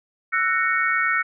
sine chord, F# dominant seventh, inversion third, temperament just, 1332 / 1480 / 1850 / 2220 Hz, E6 / F#6 / A#6 / C#7, +18 / 0 / -14 / +2 cents, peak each -24 dBFS, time 0.32-1.23 s, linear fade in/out 20 ms, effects none

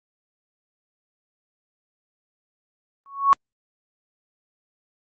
sine tone with exponential growth, 1108.7 Hz, C#6, in tune, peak -8 dBFS, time 3.06-3.33 s, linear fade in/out 0 ms, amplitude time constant 58 ms, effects Opus 24 kbps

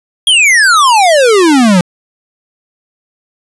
square exponential sweep, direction down, 3319 to 170 Hz, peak -5 dBFS, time 0.27-1.81 s, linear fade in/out 2 ms, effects resampled to 24000 Hz

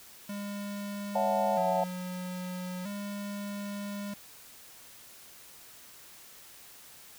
square tone with vibrato, 191.9 Hz, G3, 37 cents flat, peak -36 dBFS, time 0.29-4.14 s, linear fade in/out 5 ms, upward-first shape square, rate 0.39 Hz, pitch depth 96 cents each way
sine chord, F# minor seventh, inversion second, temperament equal, 554.4 / 659.3 / 740 / 880 Hz, C#5 / E5 / F#5 / A5, 0 / 0 / 0 / 0 cents, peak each -31 dBFS, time 1.15-1.84 s, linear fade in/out 5 ms
effects white hiss -52 dBFS RMS until 7.18 s

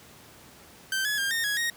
sawtooth tone with pitch steps, 1555 / 1694 / 1604 / 1837 / 1667 / 1869 Hz, G6 / G#6 / G6 / A#6 / G#6 / A#6, -14 / +34 / +39 / -26 / +6 / +4 cents, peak -22 dBFS, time 0.92-1.7 s, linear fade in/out 2 ms, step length 130 ms, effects pink hiss -51 dBFS RMS until 1.76 s + high-pass 80 Hz 12 dB/octave

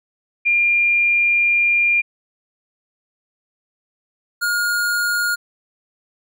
sine / square tone pair in turn, 2400 / 1427 Hz, D7 / F6, +37 / +37 cents, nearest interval major sixth, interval 900 cents, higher first, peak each -13 / -18 dBFS, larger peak first, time 0.45-2.02 / 4.41-5.36 s, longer first, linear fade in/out 20 ms, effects none

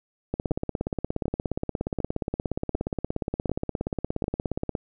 two click trains, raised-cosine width 2 ms, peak -14 / -13 dBFS, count 6 / 76, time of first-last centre 0.51-4.241 / 0.34-4.752 s, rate 1.34 / 17 Hz, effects none

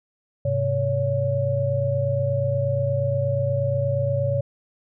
sine tone cluster, 103.2 / 131.6 / 563 Hz, G#2 / C3 / C#5, -10 / +10 / +27 cents, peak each -26 / -24 / -23 dBFS, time 0.45-4.41 s, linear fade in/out 5 ms, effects none

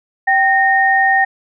sine tone pair together, 776.5 / 1845 Hz, G5 / A#6, -17 / -18 cents, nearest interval octave + minor third, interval 1499 cents, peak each -13 / -12 dBFS, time 0.27-1.25 s, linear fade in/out 10 ms, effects none

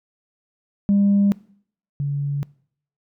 sine tone pair in turn, 200.7 / 142.25 Hz, G3 / C#3, +41 / +45 cents, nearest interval tritone, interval 596 cents, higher first, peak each -12 / -20 dBFS, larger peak first, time 0.89-1.32 / 2-2.43 s, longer neither, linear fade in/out 0 ms, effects noise-tail reverb RT60 0.6 s tail -23 dB re dry + tanh soft clip ceiling -11 dBFS

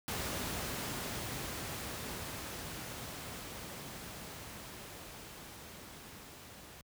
pink noise with level ramp, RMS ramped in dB -37 to -52 dBFS, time 0.08-6.81 s, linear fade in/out 0 ms, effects high-pass 60 Hz 12 dB/octave

